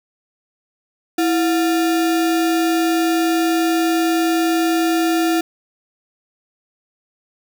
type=tone with sample-and-hold; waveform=sine; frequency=329.6 Hz; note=E4; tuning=in tune; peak=-14 dBFS; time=1.18-5.41 s; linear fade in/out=5 ms; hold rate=1050 Hz; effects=none